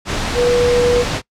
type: tone in noise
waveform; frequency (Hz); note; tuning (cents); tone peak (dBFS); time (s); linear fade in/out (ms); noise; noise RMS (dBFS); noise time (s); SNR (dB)
sine; 485.8; B4; -29; -11; 0.34-1.05; 50; pink; -20; 0.05-1.22; +6
effects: noise-tail reverb RT60 0.1 s tail -22 dB re dry + low-pass 6000 Hz 12 dB/octave